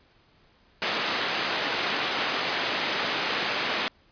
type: band-pass noise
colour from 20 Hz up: white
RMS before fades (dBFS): -28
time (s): 0.82-3.88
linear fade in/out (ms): 0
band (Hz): 220 to 3300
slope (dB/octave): 12
effects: pink hiss -61 dBFS RMS until 4.11 s + resampled to 11025 Hz